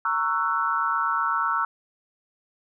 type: chord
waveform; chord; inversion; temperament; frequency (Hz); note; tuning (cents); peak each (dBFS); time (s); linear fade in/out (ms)
sine; F# dominant seventh; first; just; 925 / 1110 / 1332 / 1480; A#5 / C#6 / E6 / F#6; -14 / +2 / +18 / 0; -29 / -28 / -24 / -30; 0.05-1.65; 2
effects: none